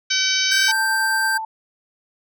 harmonic tone, 764 Hz, G5, 45 cents flat, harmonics 2 / 3 / 4 / 5 / 6 / 7 / 8, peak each -25 / -25 / -25 / -25 / -25 / -25 / -25 dBFS, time 0.1-0.72 s, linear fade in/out 10 ms
square tone, 1568 Hz, G6, in tune, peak -19 dBFS, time 0.51-1.38 s, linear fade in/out 10 ms
sine tone with tremolo, 884 Hz, A5, 8 cents sharp, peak -22 dBFS, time 0.68-1.45 s, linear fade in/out 5 ms, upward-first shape sine, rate 9.1 Hz, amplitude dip 35%
effects none

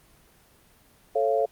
sine chord, A augmented, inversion none, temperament just, 440 / 550 / 687.5 Hz, A4 / C#5 / E#5, 0 / -14 / -27 cents, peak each -25 dBFS, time 1.15-1.46 s, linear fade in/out 10 ms, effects pink hiss -58 dBFS RMS until 1.51 s + Opus 24 kbps

